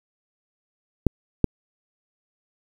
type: clicks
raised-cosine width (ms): 3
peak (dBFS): -3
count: 2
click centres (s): 1.067 / 1.443
effects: 7-bit